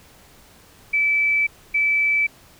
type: tone bursts at uneven times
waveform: sine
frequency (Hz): 2311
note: D7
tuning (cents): -28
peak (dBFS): -16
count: 2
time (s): 0.93-1.47 / 1.74-2.27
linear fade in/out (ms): 10
effects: pink hiss -50 dBFS RMS until 2.59 s